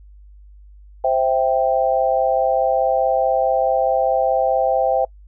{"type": "chord", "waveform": "sine", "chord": "C major", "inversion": "none", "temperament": "equal", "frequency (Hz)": [523.3, 659.3, 784], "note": ["C5", "E5", "G5"], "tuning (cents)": [0, 0, 0], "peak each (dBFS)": -19, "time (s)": [1.04, 5.05], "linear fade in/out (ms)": 5, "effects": ["noise-tail reverb RT60 0.1 s tail -26 dB re dry", "added 50 Hz sine -41 dBFS peak until 5.27 s"]}